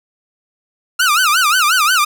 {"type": "tone with vibrato", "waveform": "sawtooth", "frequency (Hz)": 1341, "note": "E6", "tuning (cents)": 29, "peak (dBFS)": -7, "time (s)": [0.99, 2.05], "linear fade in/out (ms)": 10, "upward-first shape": "sine", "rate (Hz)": 5.6, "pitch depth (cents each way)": 230, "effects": []}